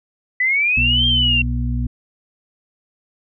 sine exponential two-way sweep, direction up then down, 1975.5 to 3200 to 2720 Hz, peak -14 dBFS, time 0.4-1.42 s, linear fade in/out 5 ms, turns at 1.06 s
harmonic tone, 60.6 Hz, B1, 32 cents flat, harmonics 1 / 2 / 4, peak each -20 / -23 / -26 dBFS, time 0.77-1.87 s, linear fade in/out 5 ms
effects none

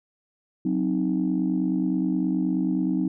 sine chord, C diminished, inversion second, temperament equal, 185 / 261.6 / 311.1 Hz, Gb3 / C4 / Eb4, 0 / 0 / 0 cents, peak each -25 dBFS, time 0.65-3.08 s, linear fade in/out 5 ms, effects tanh soft clip ceiling -14 dBFS

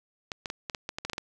clicks, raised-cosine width 0.2 ms, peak -16 dBFS, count 11, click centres 0.318 / 0.458 / 0.501 / 0.698 / 0.748 / 0.891 / 0.985 / 1.05 / 1.098 / 1.133 / 1.181 s, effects none

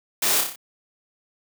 white noise with echo, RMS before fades -22 dBFS, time 0.22-0.41 s, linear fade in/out 5 ms, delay 30 ms, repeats 5, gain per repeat -4 dB, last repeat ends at 0.56 s, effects high-pass 200 Hz 12 dB/octave

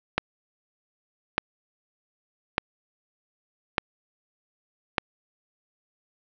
click train, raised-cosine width 0.3 ms, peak -4 dBFS, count 5, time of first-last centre 0.18-4.982 s, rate 0.833 Hz, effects low-pass 4000 Hz 12 dB/octave

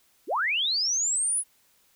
sine linear sweep, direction up, 231.2 to 10440 Hz, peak -23 dBFS, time 0.27-1.44 s, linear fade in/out 50 ms, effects white hiss -64 dBFS RMS until 1.95 s

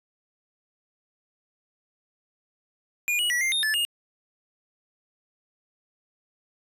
square tone with pitch steps, 2434 / 2913 / 1940 / 2101 / 3676 / 1740 / 2844 Hz, D#7 / F#7 / B6 / C7 / A#7 / A6 / F7, -39 / -28 / -31 / +7 / -25 / -20 / +31 cents, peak -23 dBFS, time 3.08-3.85 s, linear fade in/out 0 ms, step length 110 ms, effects resampled to 32000 Hz

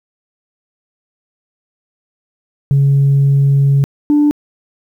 sine tone pair in turn, 139.1 / 294.7 Hz, C#3 / D4, +6 / +6 cents, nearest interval octave + minor second, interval 1300 cents, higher second, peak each -6 dBFS, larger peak neither, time 2.71-3.84 / 4.1-4.31 s, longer first, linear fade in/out 0 ms, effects tanh soft clip ceiling -5 dBFS + 8-bit

